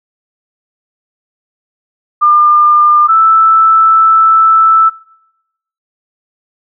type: tone pair in turn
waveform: sine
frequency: 1202 / 1318.7 Hz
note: D6 / E6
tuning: +40 / 0 cents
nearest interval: major second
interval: 160 cents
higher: second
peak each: -4 dBFS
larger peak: neither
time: 2.21-3.08 / 3.08-4.9 s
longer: second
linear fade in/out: 20 ms
effects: noise-tail reverb RT60 0.9 s tail -24 dB re dry